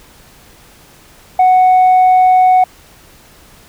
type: tone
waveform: sine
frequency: 740 Hz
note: F#5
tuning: in tune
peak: -3 dBFS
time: 1.39-2.64 s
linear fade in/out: 5 ms
effects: tanh soft clip ceiling -4 dBFS + pink hiss -43 dBFS RMS until 3.68 s

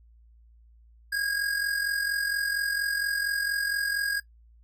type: tone with amplitude modulation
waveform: square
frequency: 1635 Hz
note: G#6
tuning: 28 cents flat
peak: -24 dBFS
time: 1.12-4.2 s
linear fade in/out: 10 ms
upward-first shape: sine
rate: 44.3 Hz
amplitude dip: 60%
effects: noise-tail reverb RT60 0.1 s tail -17 dB re dry + added 57 Hz sine -53 dBFS peak until 4.63 s

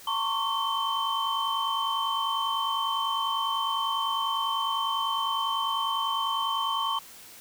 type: tone cluster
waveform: sine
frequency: 907 / 1082 / 1132 / 3100 Hz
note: A#5 / C#6 / C#6 / G7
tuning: -48 / -42 / +36 / -20 cents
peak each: -31 dBFS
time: 0.07-6.99 s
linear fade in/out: 5 ms
effects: white hiss -48 dBFS RMS until 7.4 s

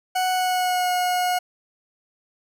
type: tone with pitch glide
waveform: 40% pulse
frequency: 740 to 723.9 Hz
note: F#5 to F#5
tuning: 0 to -38 cents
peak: -19 dBFS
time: 0.15-1.39 s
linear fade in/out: 10 ms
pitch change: -38 cents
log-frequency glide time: 0.3-0.91 s
effects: none

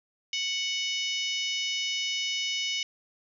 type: harmonic tone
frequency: 740 Hz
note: F#5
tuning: in tune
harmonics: 3 / 4 / 5 / 6 / 7 / 8 / 9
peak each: -34 / -31 / -37 / -44 / -36 / -39 / -46 dBFS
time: 0.33-2.83 s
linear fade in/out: 2 ms
effects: none

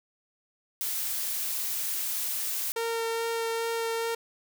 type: noise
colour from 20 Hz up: blue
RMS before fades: -31 dBFS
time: 0.81-2.72 s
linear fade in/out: 0 ms
type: tone with vibrato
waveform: sawtooth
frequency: 458.1 Hz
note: A#4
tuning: 30 cents flat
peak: -24 dBFS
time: 2.76-4.15 s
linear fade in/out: 5 ms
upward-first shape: sine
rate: 2.4 Hz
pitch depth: 9 cents each way
effects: none

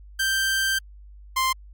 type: tone pair in turn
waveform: sawtooth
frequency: 1568 / 1046.5 Hz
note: G6 / C6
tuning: 0 / 0 cents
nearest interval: perfect fifth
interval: 700 cents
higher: first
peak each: -17 / -16 dBFS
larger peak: second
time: 0.19-0.79 / 1.36-1.53 s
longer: first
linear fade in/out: 10 ms
effects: added 50 Hz sine -42 dBFS peak until 1.73 s + MP3 96 kbps

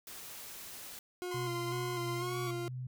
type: noise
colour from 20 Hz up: white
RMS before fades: -47 dBFS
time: 0.07-0.99 s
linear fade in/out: 2 ms
type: tone with vibrato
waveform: 40% pulse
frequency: 353.8 Hz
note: F4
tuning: 23 cents sharp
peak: -36 dBFS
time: 1.22-2.68 s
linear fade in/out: 0 ms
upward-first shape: square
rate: 2 Hz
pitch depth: 28 cents each way
type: tone with pitch glide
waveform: sawtooth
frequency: 1036 to 1129.8 Hz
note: C6 to C#6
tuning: -17 to +33 cents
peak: -37 dBFS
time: 1.31-2.51 s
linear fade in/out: 5 ms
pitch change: +150 cents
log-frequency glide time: 2.15-2.37 s
type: tone with tremolo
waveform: sine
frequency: 126.9 Hz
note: B2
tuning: 47 cents sharp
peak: -37 dBFS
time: 1.34-2.87 s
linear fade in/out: 5 ms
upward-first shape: sine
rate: 2.9 Hz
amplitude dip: 30%
effects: none

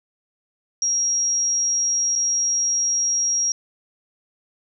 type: tone with dropouts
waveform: sine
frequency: 5640 Hz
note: F8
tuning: 16 cents sharp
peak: -18 dBFS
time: 0.82-3.52 s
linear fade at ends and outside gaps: 1 ms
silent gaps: 2.154-2.159 s
effects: none

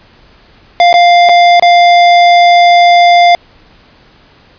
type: tone with dropouts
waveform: square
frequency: 698.5 Hz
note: F5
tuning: in tune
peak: -3 dBFS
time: 0.8-3.35 s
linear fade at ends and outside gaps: 1 ms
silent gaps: 0.929-0.94 / 1.289-1.293 / 1.597-1.624 s
effects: pink hiss -43 dBFS RMS until 4.58 s + resampled to 11025 Hz

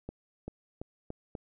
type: accelerating click train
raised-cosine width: 2 ms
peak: -25 dBFS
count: 5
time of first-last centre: 0.09-1.352 s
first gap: 390 ms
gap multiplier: 0.86
effects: none

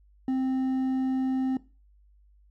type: tone with hard clipping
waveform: triangle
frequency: 261.6 Hz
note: C4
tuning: in tune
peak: -25 dBFS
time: 0.28-1.57 s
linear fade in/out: 2 ms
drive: 7 dB
effects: noise-tail reverb RT60 0.3 s tail -18 dB re dry + added 50 Hz sine -56 dBFS peak until 2.5 s

